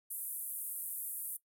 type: band-pass noise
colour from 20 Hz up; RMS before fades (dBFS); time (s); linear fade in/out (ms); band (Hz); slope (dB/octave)
pink; -41; 0.1-1.37; 10; 9600 to 15000; 48
effects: noise-tail reverb RT60 0.1 s tail -18 dB re dry